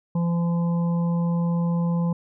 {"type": "harmonic tone", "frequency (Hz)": 170.7, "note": "F3", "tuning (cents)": -39, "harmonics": [1, 3, 5, 6], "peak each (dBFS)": [-20, -34, -39, -39], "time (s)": [0.15, 2.13], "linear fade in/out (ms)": 5, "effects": []}